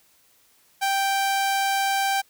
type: tone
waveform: sawtooth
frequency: 784 Hz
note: G5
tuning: in tune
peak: -17 dBFS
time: 0.81-2.22 s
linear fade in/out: 20 ms
effects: white hiss -60 dBFS RMS until 2.29 s